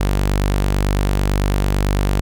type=tone; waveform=sawtooth; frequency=48.99 Hz; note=G1; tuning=in tune; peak=-11 dBFS; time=0-2.21 s; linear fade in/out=10 ms; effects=none